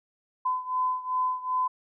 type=beating tone pair; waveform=sine; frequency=1014 / 1016.6 Hz; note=B5 / B5; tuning=+45 / +50 cents; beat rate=2.6 Hz; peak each=-27 / -30 dBFS; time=0.45-1.68 s; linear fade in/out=10 ms; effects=none